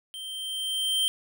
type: tone with level ramp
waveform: square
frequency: 3136 Hz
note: G7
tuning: in tune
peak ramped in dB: -37 to -22 dBFS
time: 0.14-1.08 s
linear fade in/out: 0 ms
effects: none